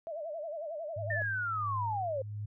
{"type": "tone with vibrato", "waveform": "sine", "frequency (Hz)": 629, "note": "D#5", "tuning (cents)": 19, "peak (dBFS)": -36, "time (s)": [0.07, 1.22], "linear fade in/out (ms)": 0, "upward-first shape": "sine", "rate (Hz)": 11, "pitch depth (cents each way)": 130}
{"type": "tone with tremolo", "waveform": "sine", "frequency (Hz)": 104.4, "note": "G#2", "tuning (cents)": 10, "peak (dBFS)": -34, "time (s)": [0.96, 2.46], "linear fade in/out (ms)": 10, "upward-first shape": "triangle", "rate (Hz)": 1.5, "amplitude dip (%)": 70}
{"type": "linear sweep", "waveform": "sine", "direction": "down", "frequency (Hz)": [1823, 510], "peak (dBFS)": -31, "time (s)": [1.1, 2.22], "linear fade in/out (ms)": 5}
{"effects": []}